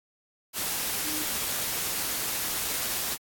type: tone in noise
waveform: sine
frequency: 306.5 Hz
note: D#4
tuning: 26 cents flat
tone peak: -38 dBFS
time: 1.02-1.27 s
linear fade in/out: 50 ms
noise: white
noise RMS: -30 dBFS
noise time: 0.53-3.18 s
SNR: -11 dB
effects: AAC 64 kbps